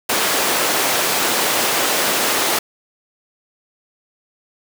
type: high-pass noise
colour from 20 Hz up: pink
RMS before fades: -18 dBFS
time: 0.09-2.59 s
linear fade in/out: 5 ms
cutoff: 390 Hz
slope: 12 dB/octave
effects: none